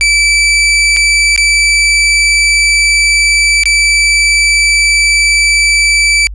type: tone with dropouts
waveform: sawtooth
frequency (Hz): 2317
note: D7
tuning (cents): -24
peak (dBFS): -3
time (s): 0.01-6.27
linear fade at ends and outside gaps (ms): 0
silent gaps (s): 0.964-0.969 / 1.362-1.377 / 3.635-3.656
effects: added 50 Hz sine -21 dBFS peak until 6.34 s + resampled to 22050 Hz